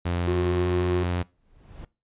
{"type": "tone with pitch glide", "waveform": "sawtooth", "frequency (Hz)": [87.31, 88.58], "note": ["F2", "F2"], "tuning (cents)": [0, 25], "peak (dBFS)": -20, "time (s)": [0.05, 1.23], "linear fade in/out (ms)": 10, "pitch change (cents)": 25, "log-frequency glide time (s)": [0.46, 0.67]}
{"type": "tone", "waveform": "triangle", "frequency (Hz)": 360, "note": "F#4", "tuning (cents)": -47, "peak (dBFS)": -22, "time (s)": [0.27, 1.04], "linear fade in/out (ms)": 10}
{"type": "noise with exponential growth", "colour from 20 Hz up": "brown", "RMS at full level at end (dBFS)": -37, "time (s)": [1.25, 1.85], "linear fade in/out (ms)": 5, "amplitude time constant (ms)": 130}
{"effects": ["noise-tail reverb RT60 0.3 s tail -22 dB re dry", "resampled to 8000 Hz"]}